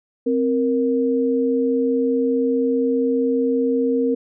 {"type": "tone pair together", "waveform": "sine", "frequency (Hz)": [262.2, 467.6], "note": ["C4", "A#4"], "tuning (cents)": [4, 5], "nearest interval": "minor seventh", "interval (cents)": 1001, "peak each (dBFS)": -19, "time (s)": [0.26, 4.15], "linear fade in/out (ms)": 10, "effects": []}